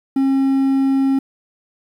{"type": "tone", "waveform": "triangle", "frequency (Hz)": 270, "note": "C#4", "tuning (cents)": -45, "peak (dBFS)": -11, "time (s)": [0.16, 1.19], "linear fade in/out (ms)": 5, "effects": ["8-bit"]}